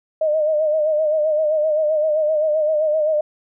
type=tone with vibrato; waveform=sine; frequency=616 Hz; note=D#5; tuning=17 cents flat; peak=-15 dBFS; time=0.21-3.21 s; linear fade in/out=5 ms; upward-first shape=sine; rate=7.7 Hz; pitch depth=57 cents each way; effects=none